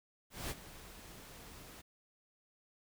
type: noise with ADSR envelope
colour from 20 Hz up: pink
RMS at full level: -39 dBFS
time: 0.3-1.82 s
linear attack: 200 ms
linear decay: 39 ms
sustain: -14 dB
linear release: 15 ms
effects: none